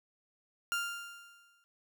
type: tone with exponential decay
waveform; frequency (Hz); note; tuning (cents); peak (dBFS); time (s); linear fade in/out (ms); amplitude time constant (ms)
30% pulse; 1396.9; F6; 0; -27; 0.72-1.64; 0; 200
effects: none

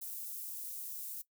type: high-pass noise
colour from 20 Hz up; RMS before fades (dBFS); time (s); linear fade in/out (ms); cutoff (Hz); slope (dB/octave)
white; -43; 0.01-1.22; 10; 11000; 12
effects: noise-tail reverb RT60 0.1 s tail -17 dB re dry

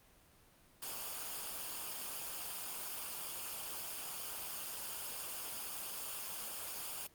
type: noise with comb filter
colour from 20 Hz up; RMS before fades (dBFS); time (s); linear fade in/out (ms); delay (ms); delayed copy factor
white; -43; 0.82-7.07; 5; 0.51; -0.5
effects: pink hiss -65 dBFS RMS until 7.14 s + Opus 32 kbps

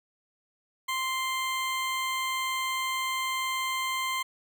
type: tone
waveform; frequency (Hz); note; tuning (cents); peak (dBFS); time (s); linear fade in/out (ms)
20% pulse; 1046.5; C6; 0; -23; 0.88-4.23; 10
effects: none

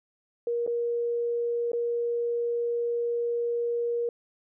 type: tone with dropouts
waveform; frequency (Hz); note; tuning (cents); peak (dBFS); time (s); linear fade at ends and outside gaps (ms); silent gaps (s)
sine; 473; A#4; +25; -25; 0.47-4.09; 2; 0.665-0.675 / 1.718-1.732
effects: none

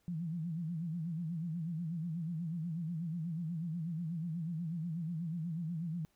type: tone with vibrato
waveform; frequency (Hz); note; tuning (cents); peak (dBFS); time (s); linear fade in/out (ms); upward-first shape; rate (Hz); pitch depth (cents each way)
sine; 165.9; E3; +11; -35; 0.08-6.05; 0; sine; 8.2; 120
effects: pink hiss -75 dBFS RMS until 6.15 s

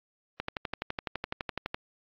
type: click train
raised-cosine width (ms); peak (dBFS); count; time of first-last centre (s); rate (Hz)
0.3; -15; 17; 0.4-1.745; 11.9
effects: low-pass 4000 Hz 12 dB/octave + AAC 32 kbps

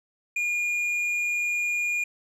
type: tone with tanh clipping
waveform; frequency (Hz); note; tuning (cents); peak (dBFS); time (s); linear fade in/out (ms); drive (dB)
sine; 2427; D#7; -44; -25; 0.36-2.04; 5; 6
effects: none

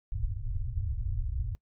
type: low-pass noise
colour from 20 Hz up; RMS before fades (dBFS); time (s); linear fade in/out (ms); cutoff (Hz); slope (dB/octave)
pink; -32; 0.12-1.55; 0; 120; 96
effects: noise-tail reverb RT60 0.1 s tail -21 dB re dry

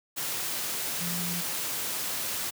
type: tone in noise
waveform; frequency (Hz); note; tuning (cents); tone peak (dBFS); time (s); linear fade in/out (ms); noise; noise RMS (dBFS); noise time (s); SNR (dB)
sine; 173.6; F3; -10; -33; 1-1.42; 20; white; -32; 0.16-2.51; -4
effects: high-pass 100 Hz 12 dB/octave

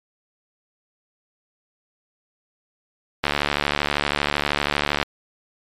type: click train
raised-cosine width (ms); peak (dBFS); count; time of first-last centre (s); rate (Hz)
0.3; -3; 131; 3.24-5.028; 72.7
effects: MP3 96 kbps

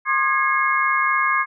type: tone cluster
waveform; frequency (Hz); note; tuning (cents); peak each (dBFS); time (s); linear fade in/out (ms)
sine; 1069 / 1213 / 1656 / 2155; C6 / D#6 / G#6 / C#7; +37 / -44 / -5 / -49; -22; 0.05-1.46; 50
effects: none

